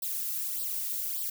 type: noise with flanger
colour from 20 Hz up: violet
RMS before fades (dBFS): -33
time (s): 0.02-1.3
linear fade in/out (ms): 5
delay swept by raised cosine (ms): 0.22 to 2.22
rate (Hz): 1.7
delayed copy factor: +0.9
effects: none